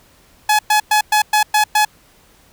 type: tone bursts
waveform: sawtooth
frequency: 848 Hz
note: G#5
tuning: 36 cents sharp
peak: -7 dBFS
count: 7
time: 0.49-1.85 s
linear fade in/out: 5 ms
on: 100 ms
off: 110 ms
effects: pink hiss -51 dBFS RMS until 2.52 s